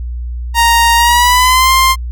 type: tone with pitch glide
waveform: sawtooth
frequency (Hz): 932.3 to 1052.5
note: A#5 to C6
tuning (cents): 0 to +10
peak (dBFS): -3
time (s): 0.54-1.96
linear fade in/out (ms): 50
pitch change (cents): +210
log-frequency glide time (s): 0.96-1.71
effects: added 60 Hz sine -18 dBFS peak until 2.11 s